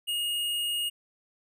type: tone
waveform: square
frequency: 2861 Hz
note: F7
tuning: 41 cents sharp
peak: -28 dBFS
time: 0.07-0.9 s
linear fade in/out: 20 ms
effects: none